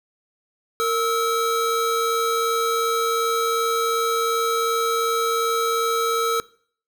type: tone pair together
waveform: square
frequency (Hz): 460.9 / 1300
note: A#4 / E6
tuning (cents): -20 / -24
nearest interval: octave + tritone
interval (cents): 1796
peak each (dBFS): -23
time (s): 0.8-6.4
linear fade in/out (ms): 0
effects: noise-tail reverb RT60 0.5 s tail -20 dB re dry